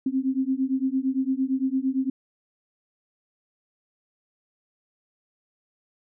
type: beating tone pair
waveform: sine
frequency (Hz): 260 / 268.8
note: C4 / C4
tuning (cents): -11 / +47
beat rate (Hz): 8.8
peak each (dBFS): -25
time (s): 0.06-2.1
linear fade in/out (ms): 5
effects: none